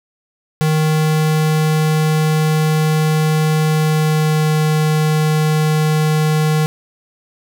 square tone with pitch glide, 155.56 to 154.57 Hz, D#3 to D#3, 0 to -11 cents, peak -13 dBFS, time 0.61-6.66 s, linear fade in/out 0 ms, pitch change -11 cents, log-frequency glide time 3.68-4.5 s, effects none

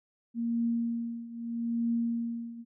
sine tone with tremolo, 233.1 Hz, A#3, in tune, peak -25 dBFS, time 0.34-2.65 s, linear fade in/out 50 ms, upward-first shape triangle, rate 0.79 Hz, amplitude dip 85%, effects none

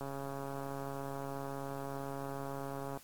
click train, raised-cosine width 1 ms, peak -28 dBFS, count 410, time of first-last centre 0.01-2.974 s, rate 138 Hz, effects white hiss -59 dBFS RMS until 3.03 s + AAC 64 kbps

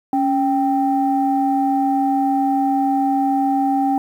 sine tone pair together, 277.2 / 784.7 Hz, C#4 / G5, 0 / +2 cents, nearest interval octave + tritone, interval 1802 cents, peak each -17 dBFS, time 0.13-3.98 s, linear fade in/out 2 ms, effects tanh soft clip ceiling -7 dBFS + 8-bit

